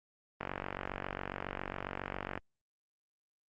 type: click train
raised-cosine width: 0.5 ms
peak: -21 dBFS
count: 94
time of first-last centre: 0.41-2.376 s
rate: 47.3 Hz
effects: Opus 24 kbps

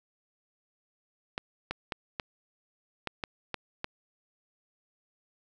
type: clicks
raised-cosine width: 0.3 ms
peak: -16 dBFS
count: 8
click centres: 1.379 / 1.71 / 1.922 / 2.198 / 3.073 / 3.238 / 3.543 / 3.844 s
effects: none

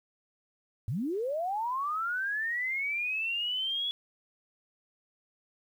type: linear sweep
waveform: sine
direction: up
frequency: 92.5 to 3398 Hz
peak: -29 dBFS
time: 0.88-3.91 s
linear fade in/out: 0 ms
effects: 10-bit

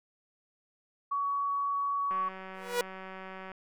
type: tone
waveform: sine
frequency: 1126 Hz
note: C#6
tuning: 27 cents sharp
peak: -28 dBFS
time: 1.11-2.29 s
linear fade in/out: 10 ms
type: click train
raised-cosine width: 0.5 ms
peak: -29 dBFS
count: 267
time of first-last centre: 2.11-3.517 s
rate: 189 Hz
type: tone with exponential growth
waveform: sawtooth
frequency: 484.9 Hz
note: B4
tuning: 32 cents flat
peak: -20 dBFS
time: 2.54-2.81 s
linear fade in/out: 2 ms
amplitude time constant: 58 ms
effects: none

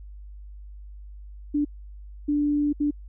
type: tone bursts at uneven times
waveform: sine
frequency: 292.8 Hz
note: D4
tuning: 5 cents flat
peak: -20 dBFS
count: 3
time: 1.54-1.65 / 2.28-2.73 / 2.8-2.91 s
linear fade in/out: 10 ms
effects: added 50 Hz sine -39 dBFS peak until 3.08 s

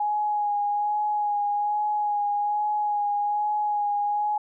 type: tone with vibrato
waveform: sine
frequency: 830.6 Hz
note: G#5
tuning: in tune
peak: -22 dBFS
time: 0-4.38 s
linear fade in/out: 5 ms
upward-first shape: sine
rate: 1.2 Hz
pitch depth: 20 cents each way
effects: none

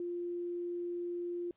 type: tone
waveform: sine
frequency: 349.2 Hz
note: F4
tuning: in tune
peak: -35 dBFS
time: 0-1.51 s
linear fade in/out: 2 ms
effects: pink hiss -75 dBFS RMS until 1.56 s + resampled to 8000 Hz

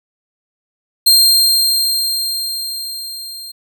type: tone with level ramp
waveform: sawtooth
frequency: 4189 Hz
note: C8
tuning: 1 cent sharp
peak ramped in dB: -3 to -26 dBFS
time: 1.06-3.52 s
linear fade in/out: 10 ms
effects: none

